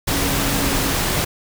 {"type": "tone in noise", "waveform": "sine", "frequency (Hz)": 277.2, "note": "C#4", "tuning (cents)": 0, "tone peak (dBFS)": -26, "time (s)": [0.11, 0.94], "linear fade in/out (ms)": 10, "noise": "pink", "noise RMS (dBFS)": -20, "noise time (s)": [0.07, 1.25], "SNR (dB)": -9, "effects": []}